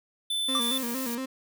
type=tone; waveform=square; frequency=3520 Hz; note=A7; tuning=in tune; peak=-27 dBFS; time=0.3-0.78 s; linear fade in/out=5 ms
type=tone with vibrato; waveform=35% pulse; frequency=249.3 Hz; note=B3; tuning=16 cents sharp; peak=-29 dBFS; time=0.48-1.26 s; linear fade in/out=10 ms; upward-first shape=square; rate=4.3 Hz; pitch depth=91 cents each way
type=tone with exponential decay; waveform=square; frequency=1174.7 Hz; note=D6; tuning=in tune; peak=-26 dBFS; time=0.55-0.83 s; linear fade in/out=1 ms; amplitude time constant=59 ms
type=noise; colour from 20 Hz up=blue; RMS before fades=-36 dBFS; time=0.61-1.15 s; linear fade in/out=2 ms
effects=none